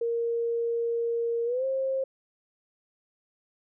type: tone with pitch glide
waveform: sine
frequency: 466.2 to 532.4 Hz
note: A#4 to C5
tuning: 0 to +30 cents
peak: -25 dBFS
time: 0.01-2.04 s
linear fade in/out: 5 ms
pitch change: +230 cents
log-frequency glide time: 1.45-1.65 s
effects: none